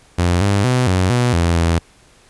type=tone with pitch steps; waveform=sawtooth; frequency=87.7 / 100.3 / 126.1 / 92.3 / 122.7 / 85 / 83.7 Hz; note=F2 / G2 / B2 / F#2 / B2 / F2 / E2; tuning=+8 / +40 / +36 / -4 / -11 / -46 / +27 cents; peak=-9 dBFS; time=0.18-1.79 s; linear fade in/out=10 ms; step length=230 ms; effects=pink hiss -50 dBFS RMS until 2.29 s + resampled to 24000 Hz